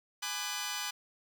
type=chord; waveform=10% pulse; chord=G# half-diminished seventh; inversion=none; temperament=just; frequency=830.6 / 996.7 / 1196.1 / 1495.1 Hz; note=G#5 / B5 / D6 / F#6; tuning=0 / +16 / +31 / +18 cents; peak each=-33 dBFS; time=0.22-0.91 s; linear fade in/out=10 ms; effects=none